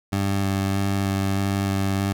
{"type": "tone with vibrato", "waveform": "20% pulse", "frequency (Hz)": 98, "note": "G2", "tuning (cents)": 0, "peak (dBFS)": -16, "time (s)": [0.12, 2.13], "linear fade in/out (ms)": 10, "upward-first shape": "square", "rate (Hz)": 1.6, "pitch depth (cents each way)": 10, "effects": []}